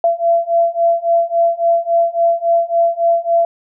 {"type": "beating tone pair", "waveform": "sine", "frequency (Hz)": [675, 678.6], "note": ["E5", "F5"], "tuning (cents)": [41, -50], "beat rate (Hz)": 3.6, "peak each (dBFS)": [-15, -14], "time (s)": [0.04, 3.45], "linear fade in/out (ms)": 2, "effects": []}